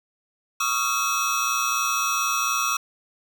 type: tone cluster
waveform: square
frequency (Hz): 1117 / 1241 / 1364 / 2581 / 5770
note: C#6 / D#6 / F6 / E7 / F#8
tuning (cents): +13 / -5 / -41 / -37 / -44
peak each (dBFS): -29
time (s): 0.6-2.77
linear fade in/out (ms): 5
effects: none